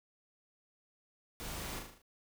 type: noise with echo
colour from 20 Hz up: pink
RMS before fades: -44 dBFS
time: 1.4-1.79 s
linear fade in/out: 0 ms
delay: 38 ms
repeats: 6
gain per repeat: -4 dB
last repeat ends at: 2.018 s
effects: none